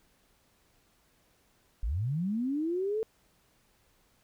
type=linear sweep; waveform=sine; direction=up; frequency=43.65 to 450.4 Hz; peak=-28 dBFS; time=1.83-3.03 s; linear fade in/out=0 ms; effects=pink hiss -68 dBFS RMS until 4.23 s